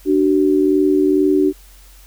sine tone pair together, 295.6 / 377.8 Hz, D4 / F#4, +11 / +36 cents, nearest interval major third, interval 425 cents, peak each -14 dBFS, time 0.05-1.53 s, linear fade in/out 50 ms, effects added 46 Hz sine -42 dBFS peak until 2.06 s + white hiss -48 dBFS RMS until 2.06 s

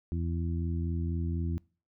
harmonic tone, 84.1 Hz, E2, 35 cents sharp, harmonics 1 / 2 / 3 / 4, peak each -30 / -36 / -40 / -42 dBFS, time 0.12-1.58 s, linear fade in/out 0 ms, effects noise-tail reverb RT60 0.4 s tail -25 dB re dry

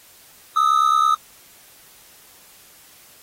triangle tone pair together, 1226.8 / 1296 Hz, D#6 / E6, -25 / -30 cents, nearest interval minor second, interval 95 cents, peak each -15 dBFS, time 0.56-1.15 s, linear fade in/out 5 ms, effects white hiss -49 dBFS RMS until 3.22 s + AAC 48 kbps

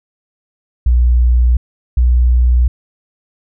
sine tone pair in turn, 60.6 / 61.09 Hz, B1 / B1, -32 / -18 cents, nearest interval unison, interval 14 cents, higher second, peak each -7 dBFS, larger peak neither, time 0.86-1.57 / 1.97-2.68 s, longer neither, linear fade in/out 5 ms, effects none

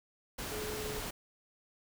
sine tone in noise, 426.6 Hz, G#4, 46 cents sharp, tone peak -40 dBFS, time 0.51-1 s, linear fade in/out 10 ms, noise pink, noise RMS -40 dBFS, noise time 0.38-1.11 s, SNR -3 dB, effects none

